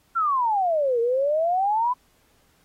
sine exponential two-way sweep, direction down then up, 1396.9 to 456.7 to 1017 Hz, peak -19 dBFS, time 0.15-1.94 s, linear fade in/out 20 ms, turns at 1 s, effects pink hiss -63 dBFS RMS until 2.64 s + AAC 48 kbps

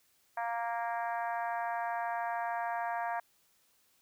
harmonic tone, 233.1 Hz, A#3, in tune, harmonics 3 / 4 / 5 / 6 / 7 / 8 / 9 / 10, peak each -35 / -37 / -44 / -49 / -42 / -48 / -55 / -55 dBFS, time 0.37-3.2 s, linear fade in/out 5 ms, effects white hiss -70 dBFS RMS until 4.01 s

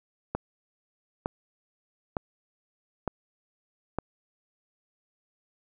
click train, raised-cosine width 1 ms, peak -14 dBFS, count 5, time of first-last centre 0.35-3.986 s, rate 1.1 Hz, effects none

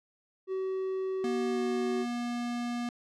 triangle tone with pitch glide, 379.2 to 373.5 Hz, F#4 to F#4, +43 to +16 cents, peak -28 dBFS, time 0.47-2.06 s, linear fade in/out 50 ms, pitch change -27 cents, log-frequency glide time 1.53-1.58 s
square tone, 240 Hz, B3, 49 cents flat, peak -32 dBFS, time 1.24-2.89 s, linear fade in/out 2 ms
effects low-pass 7000 Hz 12 dB/octave

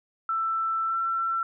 sine tone with pitch glide, 1330 to 1346.2 Hz, E6 to E6, +15 to +36 cents, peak -24 dBFS, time 0.29-1.43 s, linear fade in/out 2 ms, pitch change +21 cents, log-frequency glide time 0.86-0.96 s, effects none

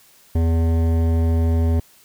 triangle tone with hard clipping, 82.41 Hz, E2, in tune, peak -17 dBFS, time 0.35-1.8 s, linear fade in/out 5 ms, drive 18 dB, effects white hiss -52 dBFS RMS until 2.04 s

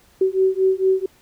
sine beating tone pair, 377.3 / 381.7 Hz, F#4 / G4, +34 / -46 cents, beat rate 4.4 Hz, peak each -18 dBFS, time 0.21-1.06 s, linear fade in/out 5 ms, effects pink hiss -55 dBFS RMS until 1.21 s

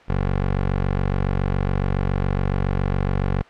15% pulse tone, 47.17 Hz, F#1, 34 cents sharp, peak -13 dBFS, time 0.08-3.43 s, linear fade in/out 20 ms, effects white hiss -47 dBFS RMS until 3.49 s + low-pass 2000 Hz 12 dB/octave

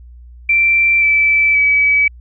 sine tone with pitch steps, 2349 / 2317 / 2285 Hz, D7 / D7 / D7, 0 / -24 / -48 cents, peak -9 dBFS, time 0.49-2.08 s, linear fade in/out 5 ms, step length 530 ms, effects added 60 Hz sine -35 dBFS peak until 2.2 s

